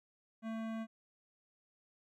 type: tone with hard clipping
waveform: sine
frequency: 223.6 Hz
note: A3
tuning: 28 cents sharp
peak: -40 dBFS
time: 0.42-0.87 s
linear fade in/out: 50 ms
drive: 17 dB
effects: none